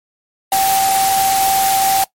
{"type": "tone in noise", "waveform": "sine", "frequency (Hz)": 775, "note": "G5", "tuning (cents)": -20, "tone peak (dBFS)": -12, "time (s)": [0.52, 2.04], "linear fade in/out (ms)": 2, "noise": "white", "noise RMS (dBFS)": -19, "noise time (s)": [0.52, 2.04], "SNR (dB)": 4, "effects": ["noise-tail reverb RT60 0.1 s tail -20 dB re dry", "MP3 64 kbps"]}